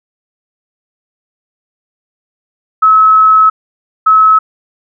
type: tone pair in turn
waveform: sine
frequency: 1291 / 1291 Hz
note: E6 / E6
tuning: -37 / -37 cents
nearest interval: unison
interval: 0 cents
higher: neither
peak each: -3 dBFS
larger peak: neither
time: 2.82-3.5 / 4.06-4.39 s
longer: first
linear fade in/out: 10 ms
effects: none